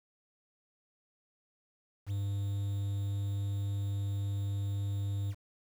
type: tone with quantisation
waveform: triangle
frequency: 100.1 Hz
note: G2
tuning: 37 cents sharp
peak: -29 dBFS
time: 2.06-5.35 s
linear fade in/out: 50 ms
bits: 9
effects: none